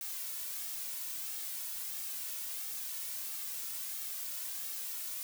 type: noise with flanger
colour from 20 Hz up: blue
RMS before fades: -40 dBFS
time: 0.01-5.23 s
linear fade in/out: 0 ms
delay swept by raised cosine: 2 to 2.52 ms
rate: 1.5 Hz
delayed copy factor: -0.5
effects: none